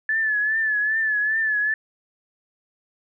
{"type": "tone with vibrato", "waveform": "sine", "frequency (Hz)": 1734, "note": "A6", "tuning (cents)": -26, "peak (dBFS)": -19, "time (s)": [0.09, 1.74], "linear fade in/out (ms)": 2, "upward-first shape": "triangle", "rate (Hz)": 2.5, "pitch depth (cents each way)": 68, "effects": []}